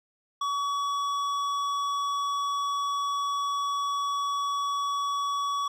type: tone with hard clipping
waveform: sine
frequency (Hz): 1132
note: C#6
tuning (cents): +36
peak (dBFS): -28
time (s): 0.41-5.68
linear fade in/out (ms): 5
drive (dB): 10
effects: none